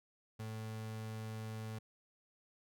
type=tone; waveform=35% pulse; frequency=110 Hz; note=A2; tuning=in tune; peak=-40 dBFS; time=0.39-1.79 s; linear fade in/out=10 ms; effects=none